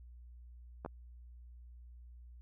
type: clicks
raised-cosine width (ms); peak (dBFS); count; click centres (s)
1; -27; 2; 0.849 / 0.861
effects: added 60 Hz sine -51 dBFS peak until 2.41 s